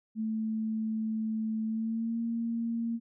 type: tone with pitch glide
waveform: sine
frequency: 219.8 to 231 Hz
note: A3 to A#3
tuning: -2 to -16 cents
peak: -29 dBFS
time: 0.15-3 s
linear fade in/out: 50 ms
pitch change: +86 cents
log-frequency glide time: 1.65-2.2 s
effects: none